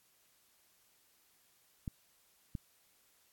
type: clicks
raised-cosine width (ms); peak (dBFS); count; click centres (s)
5; -26; 2; 1.878 / 2.552
effects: white hiss -70 dBFS RMS until 3.32 s + AAC 64 kbps